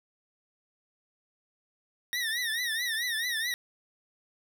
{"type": "tone with vibrato", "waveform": "25% pulse", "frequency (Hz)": 1864.7, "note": "A#6", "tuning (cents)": 0, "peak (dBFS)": -25, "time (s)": [2.13, 3.54], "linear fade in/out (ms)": 0, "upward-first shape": "triangle", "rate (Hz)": 4.6, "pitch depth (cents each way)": 140, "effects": []}